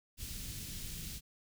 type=band-stop noise; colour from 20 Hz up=pink; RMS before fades=-43 dBFS; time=0.17-1.21 s; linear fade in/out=50 ms; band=180 to 3500 Hz; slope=12 dB/octave; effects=none